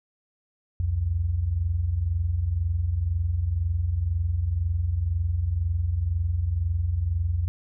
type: tone pair together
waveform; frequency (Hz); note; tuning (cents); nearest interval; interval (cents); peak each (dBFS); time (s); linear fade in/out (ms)
sine; 65.32 / 87.31; C2 / F2; -2 / 0; perfect fourth; 502; -29 / -23; 0.8-7.48; 0
effects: none